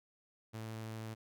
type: tone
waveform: sawtooth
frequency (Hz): 110.9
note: A2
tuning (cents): +14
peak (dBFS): -38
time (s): 0.53-1.15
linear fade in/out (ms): 20
effects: none